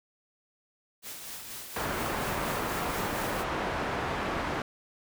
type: noise with tremolo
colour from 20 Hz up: white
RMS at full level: -40 dBFS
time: 1.02-3.45 s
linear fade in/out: 50 ms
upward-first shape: sine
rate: 4.2 Hz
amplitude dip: 35%
type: low-pass noise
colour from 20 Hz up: white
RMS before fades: -32 dBFS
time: 1.76-4.62 s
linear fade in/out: 2 ms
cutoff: 1300 Hz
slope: 12 dB/octave
effects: none